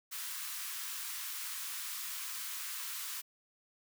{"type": "high-pass noise", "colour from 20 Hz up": "white", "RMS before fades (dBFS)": -41, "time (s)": [0.11, 3.22], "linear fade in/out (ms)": 20, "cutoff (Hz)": 1000, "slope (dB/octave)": 48, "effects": []}